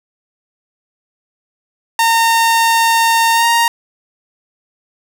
sawtooth tone with pitch glide, 915 to 932.1 Hz, A#5 to A#5, -32 to 0 cents, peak -6 dBFS, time 1.99-3.68 s, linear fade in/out 2 ms, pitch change +32 cents, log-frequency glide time 3.33-3.46 s, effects none

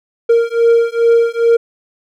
triangle beating tone pair, 463.5 / 465.9 Hz, A#4 / A#4, -10 / -1 cents, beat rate 2.4 Hz, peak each -10 dBFS, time 0.29-1.57 s, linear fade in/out 10 ms, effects none

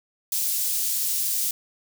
white high-pass noise, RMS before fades -25 dBFS, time 0.32-1.51 s, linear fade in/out 2 ms, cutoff 5400 Hz, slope 12 dB/octave, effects none

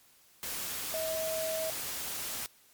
sine tone in noise, 640 Hz, D#5, 49 cents sharp, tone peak -32 dBFS, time 0.94-1.7 s, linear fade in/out 0 ms, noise white, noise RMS -37 dBFS, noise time 0.43-2.46 s, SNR +2 dB, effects white hiss -62 dBFS RMS until 2.73 s + MP3 96 kbps

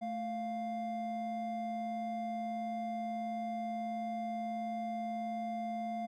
triangle tone pair together, 220 / 698.5 Hz, A3 / F5, 0 / 0 cents, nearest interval octave + minor sixth, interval 2000 cents, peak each -38 / -35 dBFS, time 0.01-6.07 s, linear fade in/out 20 ms, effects none

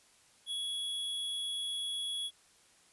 square tone, 3358 Hz, G#7, 18 cents sharp, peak -35 dBFS, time 0.46-2.31 s, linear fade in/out 50 ms, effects white hiss -64 dBFS RMS until 2.92 s + resampled to 24000 Hz

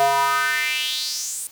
square tone with high-pass filter sweep, 138.59 Hz, C#3, in tune, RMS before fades -22 dBFS, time 0-1.47 s, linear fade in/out 0 ms, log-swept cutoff 660 to 9400 Hz, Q 4.2, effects white hiss -48 dBFS RMS until 1.51 s

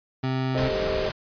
25% pulse tone, 130.81 Hz, C3, in tune, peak -20 dBFS, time 0.23-0.69 s, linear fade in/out 10 ms
triangle chord, A half-diminished seventh, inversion third, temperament equal, 392 / 440 / 523.3 / 622.3 Hz, G4 / A4 / C5 / Eb5, 0 / 0 / 0 / 0 cents, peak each -28 / -30 / -30 / -26 dBFS, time 0.55-1.09 s, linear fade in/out 0 ms
pink noise, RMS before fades -30 dBFS, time 0.57-1.12 s, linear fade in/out 10 ms
effects resampled to 11025 Hz

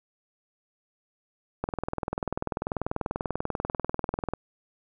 click train, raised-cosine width 1 ms, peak -14 dBFS, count 56, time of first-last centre 1.64-4.336 s, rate 20.4 Hz, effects none

